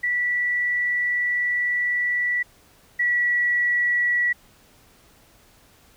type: tone pair in turn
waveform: sine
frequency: 1956 / 1940.2 Hz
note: B6 / B6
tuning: -17 / -31 cents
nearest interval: unison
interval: 14 cents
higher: first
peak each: -20 / -18 dBFS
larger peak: second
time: 0.03-2.43 / 2.99-4.33 s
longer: first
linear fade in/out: 10 ms
effects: pink hiss -55 dBFS RMS until 5.96 s